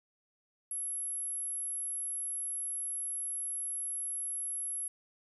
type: tone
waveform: sine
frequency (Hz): 11175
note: F9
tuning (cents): 0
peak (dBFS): -34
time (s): 0.71-4.88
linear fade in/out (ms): 2
effects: none